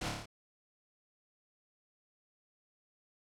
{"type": "noise with echo", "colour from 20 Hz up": "pink", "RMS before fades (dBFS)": -38, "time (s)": [0.01, 0.09], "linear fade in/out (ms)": 5, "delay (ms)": 28, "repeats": 6, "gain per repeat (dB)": -2, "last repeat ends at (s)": 0.258, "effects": ["low-pass 7000 Hz 12 dB/octave"]}